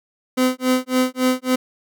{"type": "tone with tremolo", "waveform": "30% pulse", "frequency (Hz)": 255.5, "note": "C4", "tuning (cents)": -41, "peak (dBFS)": -11, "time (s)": [0.37, 1.56], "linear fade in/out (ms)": 10, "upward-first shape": "sine", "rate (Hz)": 3.6, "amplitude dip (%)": 100, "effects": []}